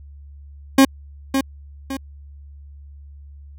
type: tone with echo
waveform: 40% pulse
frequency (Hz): 270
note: C#4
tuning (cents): -45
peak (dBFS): -7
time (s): 0.78-0.85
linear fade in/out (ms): 5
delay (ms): 560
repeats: 2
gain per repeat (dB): -8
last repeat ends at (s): 1.97
effects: added 71 Hz sine -38 dBFS peak until 3.58 s